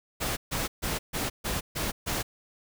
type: noise bursts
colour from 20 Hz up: pink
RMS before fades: -30 dBFS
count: 7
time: 0.2-2.23 s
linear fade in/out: 20 ms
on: 170 ms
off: 140 ms
effects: none